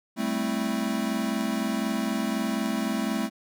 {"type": "chord", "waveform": "square", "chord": "A minor seventh", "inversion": "third", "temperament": "equal", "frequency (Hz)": [196, 220, 261.6, 329.6], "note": ["G3", "A3", "C4", "E4"], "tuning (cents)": [0, 0, 0, 0], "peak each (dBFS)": [-34, -29, -32, -35], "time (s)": [0.16, 3.3], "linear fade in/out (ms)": 50, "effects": []}